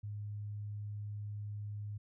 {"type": "tone", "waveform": "sine", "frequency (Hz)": 103.83, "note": "G#2", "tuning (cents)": 0, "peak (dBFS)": -39, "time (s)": [0.03, 1.98], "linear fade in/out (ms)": 10, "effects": []}